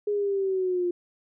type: linear sweep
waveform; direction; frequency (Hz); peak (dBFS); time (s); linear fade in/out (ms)
sine; down; 416.9 to 349.2; -23; 0.07-0.91; 5
effects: none